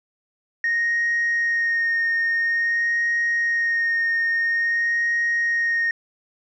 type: tone with vibrato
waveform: sine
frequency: 1857 Hz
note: A#6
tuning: 7 cents flat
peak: -17 dBFS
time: 0.64-5.91 s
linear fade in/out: 2 ms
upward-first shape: sine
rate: 0.49 Hz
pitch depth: 14 cents each way
effects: tanh soft clip ceiling -16 dBFS